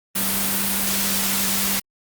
sine tone in noise, 196 Hz, G3, in tune, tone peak -29 dBFS, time 0.15-1.8 s, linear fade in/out 10 ms, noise white, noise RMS -22 dBFS, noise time 0.15-1.8 s, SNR -10 dB, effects Opus 32 kbps

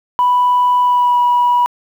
sine tone with pitch glide, 987.8 to 973.6 Hz, B5 to B5, 0 to -25 cents, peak -8 dBFS, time 0.19-1.66 s, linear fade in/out 0 ms, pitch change -25 cents, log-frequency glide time 0.82-1.18 s, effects tanh soft clip ceiling -6 dBFS + 7-bit

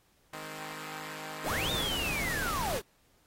5% pulse chord, Ab major, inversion second, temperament equal with one note detuned, 155.56 / 207.7 / 260.3 Hz, Eb3 / Ab3 / C4, 0 / 0 / -9 cents, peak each -31 / -37 / -33 dBFS, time 0.33-1.84 s, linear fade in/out 2 ms
sine linear two-way sweep, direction up then down, 153.3 to 3717 to 346.3 Hz, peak -32 dBFS, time 1.43-2.82 s, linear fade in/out 50 ms, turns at 1.71 s
pink noise, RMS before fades -36 dBFS, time 1.43-2.82 s, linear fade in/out 50 ms
effects pink hiss -68 dBFS RMS until 3.26 s + AAC 48 kbps

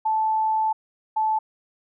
sine tone pair in turn, 875 / 871.5 Hz, A5 / A5, -10 / -17 cents, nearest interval unison, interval 7 cents, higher first, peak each -19 dBFS, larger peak neither, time 0.05-0.73 / 1.16-1.39 s, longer first, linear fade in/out 10 ms, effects none

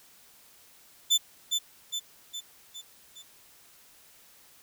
30% pulse tone with echo, 3520 Hz, A7, in tune, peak -17 dBFS, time 1.1-1.18 s, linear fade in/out 20 ms, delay 410 ms, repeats 5, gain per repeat -5 dB, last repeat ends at 3.23 s, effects white hiss -57 dBFS RMS until 4.62 s

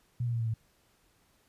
sine tone with pitch steps, 121.1 / 118.61 / 116.17 / 113.78 / 111.43 Hz, B2 / A#2 / A#2 / A#2 / A2, -34 / +30 / -6 / -42 / +22 cents, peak -28 dBFS, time 0.2-0.54 s, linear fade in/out 5 ms, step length 68 ms, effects pink hiss -68 dBFS RMS until 1.48 s + resampled to 32000 Hz

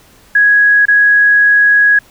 sine tone with dropouts, 1664 Hz, G#6, 3 cents sharp, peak -5 dBFS, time 0.35-1.99 s, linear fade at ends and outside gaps 5 ms, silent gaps 0.855-0.882 s, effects pink hiss -45 dBFS RMS until 2.1 s

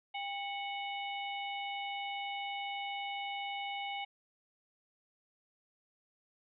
harmonic tone with a mistuned harmonic, 738 Hz, F#5, 5 cents flat, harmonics 1 / 3 / 4 / 5, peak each -39 / -42 / -44 / -51 dBFS, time 0.14-4.05 s, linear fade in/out 10 ms, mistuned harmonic 1, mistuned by +140 cents, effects none

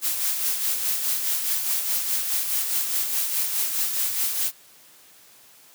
blue noise with tremolo, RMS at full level -23 dBFS, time 0.01-4.52 s, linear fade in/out 50 ms, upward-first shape sine, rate 4.8 Hz, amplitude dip 45%, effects white hiss -52 dBFS RMS until 5.74 s + high-pass 100 Hz 12 dB/octave

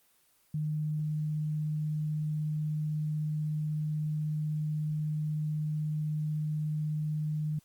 sine tone, 152.7 Hz, D#3, 32 cents flat, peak -29 dBFS, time 0.54-7.59 s, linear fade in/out 5 ms, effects white hiss -67 dBFS RMS until 7.64 s + Opus 24 kbps

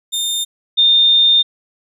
sawtooth / sine tone pair in turn, 3630 / 3630 Hz, A#7 / A#7, -47 / -47 cents, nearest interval unison, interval 0 cents, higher neither, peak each -14 / -8 dBFS, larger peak second, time 0.12-0.45 / 0.77-1.43 s, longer second, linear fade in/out 20 ms, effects resampled to 32000 Hz

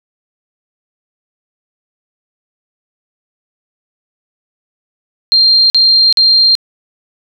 sine tone bursts, 4186 Hz, C8, in tune, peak -5 dBFS, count 3, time 5.32-6.552 s, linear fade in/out 0 ms, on 380 ms, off 46 ms, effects none

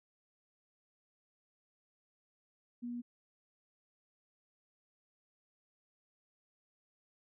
sine tone, 240.9 Hz, B3, 43 cents flat, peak -38 dBFS, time 2.82-3.02 s, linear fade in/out 20 ms, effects none

